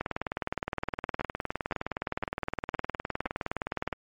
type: two click trains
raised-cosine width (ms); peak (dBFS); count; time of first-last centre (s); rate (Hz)
0.5; -15 / -15; 5 / 77; 1.21-3.261 / 0.01-3.928; 1.95 / 19.4
effects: MP3 48 kbps